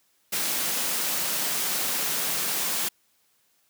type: high-pass noise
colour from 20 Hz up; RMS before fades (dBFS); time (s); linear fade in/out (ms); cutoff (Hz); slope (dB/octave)
white; -27; 0.32-2.89; 10; 130; 96
effects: white hiss -67 dBFS RMS until 3.69 s + high-pass 80 Hz 12 dB/octave